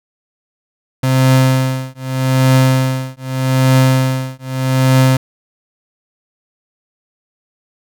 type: tone with tremolo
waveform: 35% pulse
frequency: 130.81 Hz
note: C3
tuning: in tune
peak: -5 dBFS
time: 1.03-5.17 s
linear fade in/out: 5 ms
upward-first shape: triangle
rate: 0.82 Hz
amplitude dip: 100%
effects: none